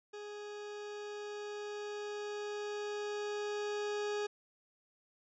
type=tone with level ramp; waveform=40% pulse; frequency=415.3 Hz; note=G#4; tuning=in tune; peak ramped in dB=-43 to -33 dBFS; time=0.13-4.27 s; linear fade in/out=10 ms; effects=resampled to 16000 Hz